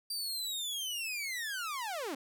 sawtooth linear sweep, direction down, 4724 to 247.1 Hz, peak -32 dBFS, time 0.1-2.15 s, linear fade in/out 5 ms, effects none

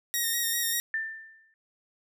5% pulse tone with vibrato, 1864.7 Hz, A#6, in tune, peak -16 dBFS, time 0.14-0.8 s, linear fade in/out 0 ms, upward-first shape square, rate 5.1 Hz, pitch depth 24 cents each way
sine tone with exponential decay, 1783 Hz, A6, 22 cents sharp, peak -25 dBFS, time 0.94-1.54 s, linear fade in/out 1 ms, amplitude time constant 130 ms
effects none

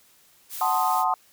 blue noise, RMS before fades -35 dBFS, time 0.49-1.05 s, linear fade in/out 50 ms
sine chord, F# diminished seventh, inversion none, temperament equal, 740 / 880 / 1046.5 / 1244.5 Hz, F#5 / A5 / C6 / Eb6, 0 / 0 / 0 / 0 cents, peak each -25 / -25 / -26 / -27 dBFS, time 0.61-1.14 s, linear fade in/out 2 ms
effects white hiss -58 dBFS RMS until 1.32 s

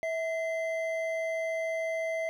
triangle tone pair together, 650.4 / 2065 Hz, E5 / C7, -23 / -23 cents, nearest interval octave + minor sixth, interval 2000 cents, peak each -28 / -35 dBFS, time 0.03-2.29 s, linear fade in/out 0 ms, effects none

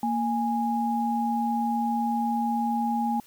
sine tone pair together, 232.1 / 827 Hz, A#3 / G#5, -7 / -8 cents, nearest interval octave + minor seventh, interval 2199 cents, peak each -26 dBFS, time 0.03-3.2 s, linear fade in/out 2 ms, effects white hiss -55 dBFS RMS until 3.26 s

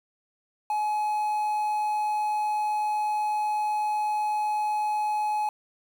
triangle tone with quantisation, 846 Hz, G#5, 32 cents sharp, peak -22 dBFS, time 0.7-5.49 s, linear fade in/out 2 ms, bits 8, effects none

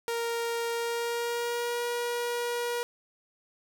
sawtooth tone with pitch glide, 466.2 to 479 Hz, A#4 to A#4, 0 to +47 cents, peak -25 dBFS, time 0.08-2.83 s, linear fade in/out 0 ms, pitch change +47 cents, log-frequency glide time 0.73-1.85 s, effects none

